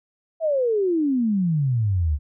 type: exponential sweep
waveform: sine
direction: down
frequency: 668 to 69.4 Hz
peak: -18 dBFS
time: 0.4-2.19 s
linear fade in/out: 50 ms
effects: none